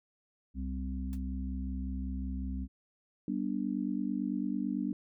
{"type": "harmonic tone", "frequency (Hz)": 65.41, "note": "C2", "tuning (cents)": 0, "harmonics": [1, 3, 4], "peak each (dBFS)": [-35, -40, -41], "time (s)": [0.54, 2.68], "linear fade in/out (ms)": 50}
{"type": "noise with exponential decay", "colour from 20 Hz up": "white", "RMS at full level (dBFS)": -50, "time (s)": [1.13, 1.21], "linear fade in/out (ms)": 0, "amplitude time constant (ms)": 16}
{"type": "chord", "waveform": "sine", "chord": "G major", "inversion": "none", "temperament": "just", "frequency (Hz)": [196, 245, 294], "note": ["G3", "B3", "D4"], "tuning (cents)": [0, -14, 2], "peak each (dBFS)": -35, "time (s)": [3.28, 4.93], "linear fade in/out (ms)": 2}
{"effects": []}